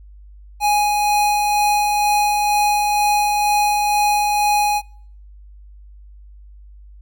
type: tone with tremolo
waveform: square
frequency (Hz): 830.6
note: G#5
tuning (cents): 0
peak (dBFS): -14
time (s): 0.6-4.82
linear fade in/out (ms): 50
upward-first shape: sine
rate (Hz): 2.1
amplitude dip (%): 25
effects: noise-tail reverb RT60 0.6 s tail -26 dB re dry + added 50 Hz sine -39 dBFS peak until 7.01 s